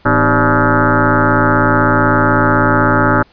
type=tone with frequency modulation; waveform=sine; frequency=584 Hz; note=D5; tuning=10 cents flat; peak=-8 dBFS; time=0.05-3.23 s; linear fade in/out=10 ms; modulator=139 Hz; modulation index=6.9; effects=pink hiss -49 dBFS RMS until 3.32 s + resampled to 11025 Hz